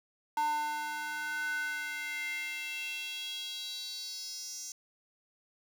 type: tone with high-pass filter sweep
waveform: square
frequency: 300 Hz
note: D4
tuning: 37 cents sharp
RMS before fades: -37 dBFS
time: 0.37-4.72 s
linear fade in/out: 2 ms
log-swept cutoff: 890 to 6100 Hz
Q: 5.3
effects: none